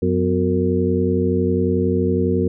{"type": "harmonic tone with a mistuned harmonic", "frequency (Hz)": 91.6, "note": "F#2", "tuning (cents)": -17, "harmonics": [1, 2, 3, 4, 5], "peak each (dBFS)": [-22, -22, -22, -22, -22], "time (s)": [0.02, 2.48], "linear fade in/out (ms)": 5, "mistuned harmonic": 3, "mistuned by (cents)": -140, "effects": []}